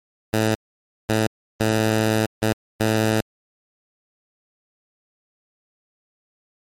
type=tone bursts at uneven times; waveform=10% pulse; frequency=109.7 Hz; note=A2; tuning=5 cents flat; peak=-9 dBFS; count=5; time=0.33-0.55 / 1.09-1.27 / 1.6-2.26 / 2.42-2.53 / 2.8-3.21 s; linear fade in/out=5 ms; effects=MP3 64 kbps